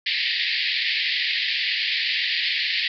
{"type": "band-pass noise", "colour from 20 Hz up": "pink", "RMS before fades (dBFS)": -24, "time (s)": [0.06, 2.88], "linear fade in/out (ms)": 5, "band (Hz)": [1800, 4800], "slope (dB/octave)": 96, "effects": []}